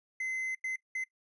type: tone bursts at uneven times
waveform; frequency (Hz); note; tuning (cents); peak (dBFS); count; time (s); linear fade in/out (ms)
triangle; 2054; C7; -33; -30; 3; 0.2-0.55 / 0.64-0.76 / 0.95-1.04; 5
effects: noise-tail reverb RT60 0.1 s tail -21 dB re dry + resampled to 24000 Hz